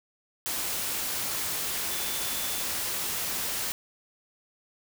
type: tone in noise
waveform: sine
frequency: 3493 Hz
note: A7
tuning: 13 cents flat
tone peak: -41 dBFS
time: 1.91-2.63 s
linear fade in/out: 0 ms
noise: white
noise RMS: -31 dBFS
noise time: 0.46-3.72 s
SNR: -13 dB
effects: none